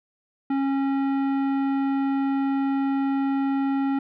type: tone with tanh clipping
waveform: sine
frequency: 273.5 Hz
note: C#4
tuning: 23 cents flat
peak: -23 dBFS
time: 0.5-3.99 s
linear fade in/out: 5 ms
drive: 14 dB
effects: none